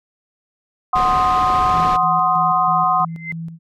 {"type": "chord", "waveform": "sine", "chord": "C diminished", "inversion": "second", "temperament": "equal", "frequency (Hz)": [740, 1046.5, 1244.5], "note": ["Gb5", "C6", "Eb6"], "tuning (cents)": [0, 0, 0], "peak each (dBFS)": [-18, -17, -18], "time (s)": [0.93, 3.05], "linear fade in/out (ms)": 5}
{"type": "low-pass noise", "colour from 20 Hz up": "pink", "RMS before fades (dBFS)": -27, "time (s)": [0.95, 1.97], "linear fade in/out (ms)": 10, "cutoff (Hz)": 3700, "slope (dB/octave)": 12}
{"type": "tone with tremolo", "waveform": "sine", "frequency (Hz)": 164.81, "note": "E3", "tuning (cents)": 0, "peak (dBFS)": -25, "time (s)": [1.71, 3.59], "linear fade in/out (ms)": 50, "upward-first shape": "square", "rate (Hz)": 3.1, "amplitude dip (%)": 55}
{"type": "tone with exponential growth", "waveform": "sine", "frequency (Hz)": 2074, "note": "C7", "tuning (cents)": -16, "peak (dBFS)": -20, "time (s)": [3.08, 3.32], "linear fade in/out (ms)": 5, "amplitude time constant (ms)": 52}
{"effects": []}